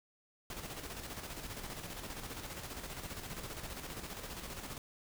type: noise with tremolo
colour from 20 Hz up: pink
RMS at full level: -43 dBFS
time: 0.5-4.78 s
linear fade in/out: 2 ms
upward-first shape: square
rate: 15 Hz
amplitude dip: 45%
effects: none